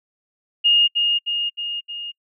sine tone with echo, 2844 Hz, F7, 31 cents sharp, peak -12 dBFS, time 0.64-0.88 s, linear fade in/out 20 ms, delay 310 ms, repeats 4, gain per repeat -4 dB, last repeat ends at 2.12 s, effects noise-tail reverb RT60 0.1 s tail -25 dB re dry

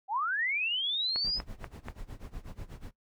sine linear sweep, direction up, 740 to 5160 Hz, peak -28 dBFS, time 0.08-1.41 s, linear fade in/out 50 ms
click train, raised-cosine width 0.5 ms, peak -23 dBFS, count 4, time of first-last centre 1.16-1.885 s, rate 4.14 Hz
brown noise with tremolo, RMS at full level -40 dBFS, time 1.24-2.91 s, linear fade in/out 2 ms, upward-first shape sine, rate 8.2 Hz, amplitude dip 90%
effects noise-tail reverb RT60 0.1 s tail -17 dB re dry

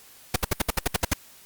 pink noise bursts, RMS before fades -21 dBFS, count 10, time 0.34-1.135 s, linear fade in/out 5 ms, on 21 ms, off 65 ms, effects white hiss -51 dBFS RMS until 1.45 s + Opus 48 kbps

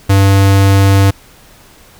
square tone, 98 Hz, G2, in tune, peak -6 dBFS, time 0.09-1.11 s, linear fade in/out 10 ms, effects pink hiss -42 dBFS RMS until 1.99 s

